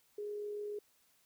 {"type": "tone with amplitude modulation", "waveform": "sine", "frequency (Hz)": 415.3, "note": "G#4", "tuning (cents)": 0, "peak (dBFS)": -37, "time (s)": [0.18, 0.79], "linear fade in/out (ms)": 5, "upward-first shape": "sine", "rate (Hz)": 46.6, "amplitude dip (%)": 25, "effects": ["white hiss -71 dBFS RMS until 1.25 s"]}